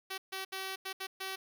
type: tone bursts at uneven times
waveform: 5% pulse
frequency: 382.3 Hz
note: G4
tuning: 43 cents flat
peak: -26 dBFS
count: 6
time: 0.1-0.18 / 0.32-0.45 / 0.52-0.76 / 0.85-0.93 / 1-1.07 / 1.2-1.36 s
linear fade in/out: 10 ms
effects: none